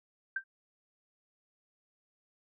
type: tone with exponential decay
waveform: sine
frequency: 1568 Hz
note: G6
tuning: in tune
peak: -27 dBFS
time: 0.36-0.44 s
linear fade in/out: 5 ms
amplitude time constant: 17 ms
effects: none